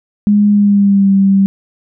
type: tone with pitch glide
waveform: sine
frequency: 206.4 to 195.27 Hz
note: G#3 to G3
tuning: -10 to -6 cents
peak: -6 dBFS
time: 0.27-1.46 s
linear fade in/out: 0 ms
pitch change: -96 cents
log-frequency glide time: 0.5-1.12 s
effects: none